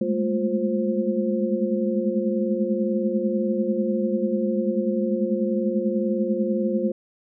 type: tone cluster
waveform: sine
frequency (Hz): 205.2 / 214.4 / 225.5 / 353.5 / 525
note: G#3 / A3 / A3 / F4 / C5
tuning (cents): -21 / -45 / +43 / +21 / +6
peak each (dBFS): -27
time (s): 0.01-6.92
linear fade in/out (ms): 5
effects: none